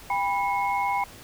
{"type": "tone cluster", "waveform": "sine", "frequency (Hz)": [800, 984, 2174], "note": ["G5", "B5", "C#7"], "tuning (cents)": [35, -7, -34], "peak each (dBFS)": [-26, -26, -31], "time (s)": [0.1, 1.04], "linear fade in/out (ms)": 2, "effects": ["pink hiss -46 dBFS RMS until 1.23 s"]}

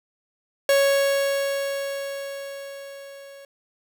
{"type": "tone with level ramp", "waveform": "45% pulse", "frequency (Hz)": 554.4, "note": "C#5", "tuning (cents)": 0, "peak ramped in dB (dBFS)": [-15, -42], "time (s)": [0.69, 3.45], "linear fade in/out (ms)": 2, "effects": []}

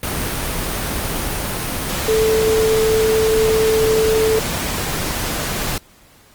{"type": "tone in noise", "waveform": "sine", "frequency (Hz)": 440, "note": "A4", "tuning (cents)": 0, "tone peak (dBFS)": -13, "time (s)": [2.08, 4.39], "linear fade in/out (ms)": 2, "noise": "pink", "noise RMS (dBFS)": -22, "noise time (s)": [0.03, 5.78], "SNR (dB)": 6, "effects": ["pink hiss -49 dBFS RMS until 6.34 s", "Opus 32 kbps"]}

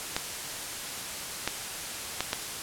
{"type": "clicks", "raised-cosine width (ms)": 0.2, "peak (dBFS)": -9, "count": 4, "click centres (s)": [0.165, 1.476, 2.206, 2.331], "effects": ["white hiss -36 dBFS RMS until 2.62 s", "low-pass 11000 Hz 12 dB/octave"]}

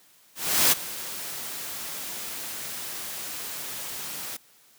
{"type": "noise with ADSR envelope", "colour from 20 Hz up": "white", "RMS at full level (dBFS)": -18, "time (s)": [0.35, 4.37], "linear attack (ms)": 370, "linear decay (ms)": 19, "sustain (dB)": -17, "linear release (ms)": 7, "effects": ["white hiss -58 dBFS RMS until 4.78 s", "high-pass 100 Hz 12 dB/octave"]}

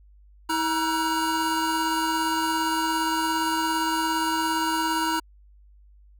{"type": "tone cluster", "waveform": "square", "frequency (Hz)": [322.8, 951, 1353, 1495], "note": ["E4", "A#5", "E6", "F#6"], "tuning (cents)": [-36, 34, 45, 17], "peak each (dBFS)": [-29, -26, -33, -33], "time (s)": [0.49, 5.2], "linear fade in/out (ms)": 10, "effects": ["added 50 Hz sine -50 dBFS peak until 6.19 s"]}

